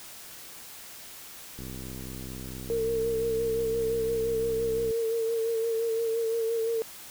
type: click train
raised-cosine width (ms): 3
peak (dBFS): -28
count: 215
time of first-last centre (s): 1.59-4.908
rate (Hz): 64.5
type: tone with vibrato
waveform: sine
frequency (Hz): 455.1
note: A#4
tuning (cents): -42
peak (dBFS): -25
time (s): 2.7-6.82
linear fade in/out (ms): 0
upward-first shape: sine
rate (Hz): 5.8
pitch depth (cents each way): 31
effects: white hiss -45 dBFS RMS until 7.1 s